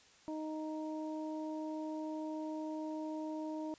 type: harmonic tone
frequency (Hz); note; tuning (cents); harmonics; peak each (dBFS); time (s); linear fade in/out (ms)
311.1; D#4; 0; 1 / 2 / 3; -39 / -45 / -48; 0.28-3.74; 0
effects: white hiss -63 dBFS RMS until 3.78 s + resampled to 16000 Hz